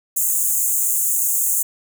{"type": "high-pass noise", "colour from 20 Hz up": "pink", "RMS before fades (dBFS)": -19, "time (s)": [0.16, 1.63], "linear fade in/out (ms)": 10, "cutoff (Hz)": 6600, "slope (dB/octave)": 96, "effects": []}